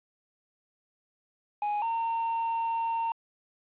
triangle tone pair in turn, 830.6 / 915.6 Hz, G#5 / A#5, 0 / -31 cents, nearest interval major second, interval 169 cents, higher second, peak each -25 dBFS, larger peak neither, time 1.62-1.82 / 1.82-3.12 s, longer second, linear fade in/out 2 ms, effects resampled to 8000 Hz + 9-bit

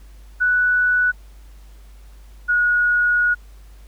sine tone pair in turn, 1480 / 1452.1 Hz, F#6 / F#6, 0 / -33 cents, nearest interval unison, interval 33 cents, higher first, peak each -14 dBFS, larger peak neither, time 0.4-1.12 / 2.48-3.35 s, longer second, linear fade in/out 20 ms, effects added 50 Hz sine -40 dBFS peak until 3.87 s + pink hiss -55 dBFS RMS until 3.87 s

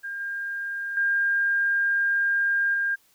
sine tone with level steps, 1606 Hz, G6, 41 cents sharp, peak -30 / -28 / -20 / -22 dBFS, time 0.03-2.96 s, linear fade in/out 20 ms, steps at 0.2 / 0.97 / 2.74 s, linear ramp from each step 2 ms, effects white hiss -62 dBFS RMS until 3.14 s

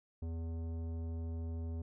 triangle tone with tanh clipping, 82.41 Hz, E2, in tune, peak -39 dBFS, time 0.22-1.82 s, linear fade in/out 5 ms, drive 18 dB, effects none

